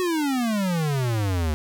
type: exponential sweep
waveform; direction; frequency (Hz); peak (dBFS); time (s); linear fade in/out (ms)
square; down; 374.1 to 74.3; -22; 0-1.54; 0
effects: none